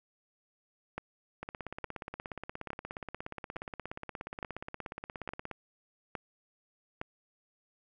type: two click trains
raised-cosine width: 0.5 ms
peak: -24 / -21 dBFS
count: 70 / 8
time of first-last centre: 1.43-5.513 / 0.98-7.014 s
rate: 16.9 / 1.16 Hz
effects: none